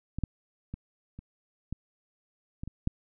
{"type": "clicks", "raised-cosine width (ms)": 5, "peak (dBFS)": [-21, -15, -24, -30, -21, -24, -26, -14], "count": 8, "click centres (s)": [0.186, 0.237, 0.74, 1.19, 1.726, 2.635, 2.676, 2.874], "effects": []}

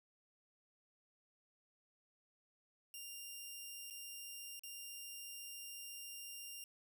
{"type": "tone with dropouts", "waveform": "10% pulse", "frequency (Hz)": 2794, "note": "F7", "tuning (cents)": 0, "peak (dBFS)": -39, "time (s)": [2.94, 6.64], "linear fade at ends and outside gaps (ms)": 1, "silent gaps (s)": [[3.901, 3.907], [4.594, 4.635]], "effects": []}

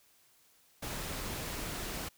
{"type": "noise", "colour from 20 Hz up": "pink", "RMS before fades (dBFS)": -39, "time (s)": [0.82, 2.09], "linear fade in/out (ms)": 10, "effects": ["white hiss -66 dBFS RMS until 2.17 s"]}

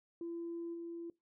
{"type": "tone with level steps", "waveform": "sine", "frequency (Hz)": 338.2, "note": "E4", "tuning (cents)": 44, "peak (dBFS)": [-38, -41], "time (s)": [0.21, 1.1], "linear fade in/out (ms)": 2, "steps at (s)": 0.73, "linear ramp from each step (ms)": 20, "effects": ["noise-tail reverb RT60 0.2 s tail -22 dB re dry", "tanh soft clip ceiling -35 dBFS"]}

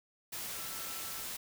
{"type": "tone in noise", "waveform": "sine", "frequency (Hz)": 1335, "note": "E6", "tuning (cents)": 22, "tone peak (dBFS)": -52, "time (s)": [0.54, 1.24], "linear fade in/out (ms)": 10, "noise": "white", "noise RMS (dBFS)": -41, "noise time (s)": [0.32, 1.37], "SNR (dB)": -14, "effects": []}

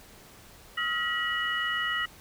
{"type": "tone cluster", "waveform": "sine", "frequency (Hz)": [1275, 1395, 1921, 2928], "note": ["D#6", "F6", "B6", "F#7"], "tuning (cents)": [42, -2, -48, -19], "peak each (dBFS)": [-34, -37, -29, -33], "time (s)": [0.77, 2.06], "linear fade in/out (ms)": 10, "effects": ["pink hiss -52 dBFS RMS until 2.2 s"]}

